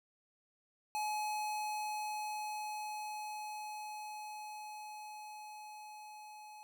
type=tone with level ramp; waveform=square; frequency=848 Hz; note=G#5; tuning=36 cents sharp; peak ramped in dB=-35 to -51 dBFS; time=0.95-6.63 s; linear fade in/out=0 ms; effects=none